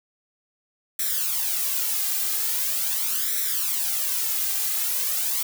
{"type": "noise with flanger", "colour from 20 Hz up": "blue", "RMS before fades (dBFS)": -25, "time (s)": [0.99, 5.43], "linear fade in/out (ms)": 5, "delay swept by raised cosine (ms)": [0.52, 2.52], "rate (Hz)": 0.42, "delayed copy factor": 0.75, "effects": []}